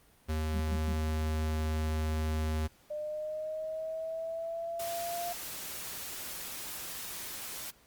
square tone, 78.1 Hz, D#2, 7 cents sharp, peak -30 dBFS, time 0.28-2.68 s, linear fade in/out 20 ms
sine tone bursts, 196 Hz, G3, in tune, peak -35 dBFS, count 3, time 0.54-0.934 s, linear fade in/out 5 ms, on 58 ms, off 110 ms
sine linear sweep, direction up, 600 to 698.5 Hz, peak -34 dBFS, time 2.9-5.33 s, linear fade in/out 10 ms
white noise, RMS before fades -41 dBFS, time 4.79-7.71 s, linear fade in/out 10 ms
effects pink hiss -63 dBFS RMS until 7.86 s + Opus 32 kbps

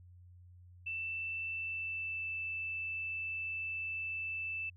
sine tone with pitch glide, 2661 to 2643 Hz, E7 to E7, +16 to +4 cents, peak -36 dBFS, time 0.86-4.7 s, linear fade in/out 10 ms, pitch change -12 cents, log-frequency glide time 1.52-2.29 s, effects added 89 Hz sine -54 dBFS peak until 4.76 s

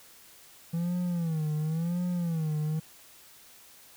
triangle tone with vibrato, 164.81 Hz, E3, in tune, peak -25 dBFS, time 0.73-2.8 s, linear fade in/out 10 ms, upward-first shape sine, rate 0.94 Hz, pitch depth 140 cents each way, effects white hiss -54 dBFS RMS until 3.96 s

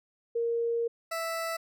sine / 20% pulse tone pair in turn, 466.2 / 659.3 Hz, A#4 / E5, 0 / 0 cents, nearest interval tritone, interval 600 cents, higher second, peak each -26 dBFS, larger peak neither, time 0.35-0.88 / 1.11-1.57 s, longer first, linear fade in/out 10 ms, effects none

